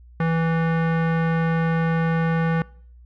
square tone with low-pass filter, 164.2 Hz, E3, 6 cents flat, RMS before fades -21 dBFS, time 0.2-2.62 s, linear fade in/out 2 ms, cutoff 1700 Hz, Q 1.8, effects noise-tail reverb RT60 0.6 s tail -24 dB re dry + added 60 Hz sine -44 dBFS peak until 3.05 s

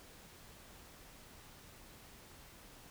silence, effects pink hiss -57 dBFS RMS until 2.9 s

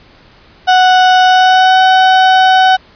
35% pulse tone with pitch glide, 740 to 751.6 Hz, F#5 to F#5, 0 to +27 cents, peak -3 dBFS, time 0.67-2.77 s, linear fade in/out 20 ms, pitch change +27 cents, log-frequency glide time 1.25-1.81 s, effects pink hiss -43 dBFS RMS until 2.95 s + resampled to 11025 Hz

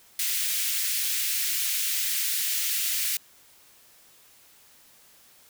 white high-pass noise, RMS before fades -27 dBFS, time 0.19-3.17 s, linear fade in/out 2 ms, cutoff 1900 Hz, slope 24 dB/octave, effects white hiss -56 dBFS RMS until 5.49 s

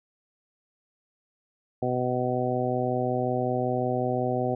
harmonic tone, 125.4 Hz, B2, 27 cents sharp, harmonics 1 / 2 / 3 / 4 / 5 / 6, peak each -31 / -31 / -31 / -31 / -31 / -31 dBFS, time 1.82-4.55 s, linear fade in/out 5 ms, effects none

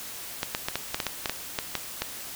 clicks, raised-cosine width 0.2 ms, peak -9 dBFS, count 12, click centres 0.431 / 0.549 / 0.685 / 0.756 / 0.945 / 1.002 / 1.067 / 1.258 / 1.296 / 1.588 / 1.753 / 2.02 s, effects white hiss -39 dBFS RMS until 2.35 s

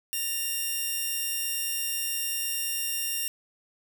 5% pulse tone pair together, 1826.9 / 2789 Hz, A#6 / F7, -35 / -3 cents, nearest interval perfect fifth, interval 732 cents, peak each -29 / -19 dBFS, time 0.13-3.28 s, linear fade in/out 0 ms, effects none

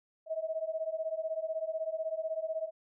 sine beating tone pair, 631 / 647 Hz, D#5 / E5, +24 / -32 cents, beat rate 16 Hz, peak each -36 / -35 dBFS, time 0.26-2.71 s, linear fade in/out 50 ms, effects none

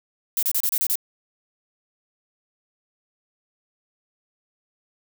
violet noise bursts, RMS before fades -22 dBFS, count 7, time 0.37-0.955 s, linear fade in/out 0 ms, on 57 ms, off 31 ms, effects none

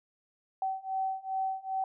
sine beating tone pair, 764 / 766.5 Hz, G5 / G5, -45 / -39 cents, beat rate 2.5 Hz, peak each -34 / -33 dBFS, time 0.62-1.84 s, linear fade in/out 2 ms, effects none

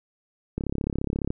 click train, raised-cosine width 3 ms, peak -14 dBFS, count 26, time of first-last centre 0.58-1.305 s, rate 34.5 Hz, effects none

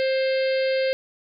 harmonic tone, 528 Hz, C5, 16 cents sharp, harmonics 1 / 3 / 4 / 5 / 6 / 7 / 8 / 9, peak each -20 / -34 / -33 / -36 / -39 / -42 / -38 / -39 dBFS, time 0-0.93 s, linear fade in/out 0 ms, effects none

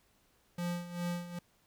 square tone with tremolo, 174.61 Hz, F3, in tune, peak -33 dBFS, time 0.58-1.39 s, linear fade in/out 5 ms, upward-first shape sine, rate 2.5 Hz, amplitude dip 75%, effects pink hiss -70 dBFS RMS until 1.66 s

